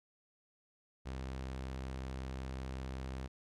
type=tone; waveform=sawtooth; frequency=65.41 Hz; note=C2; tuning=in tune; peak=-36 dBFS; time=1.05-3.28 s; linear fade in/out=20 ms; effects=low-pass 7000 Hz 12 dB/octave + AAC 64 kbps